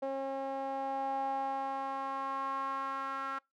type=tone with band-pass filter sweep; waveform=sawtooth; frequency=270.7 Hz; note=C#4; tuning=41 cents flat; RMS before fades=-36 dBFS; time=0.02-3.39 s; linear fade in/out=10 ms; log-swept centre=620 to 1300 Hz; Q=5.4; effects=noise-tail reverb RT60 0.2 s tail -25 dB re dry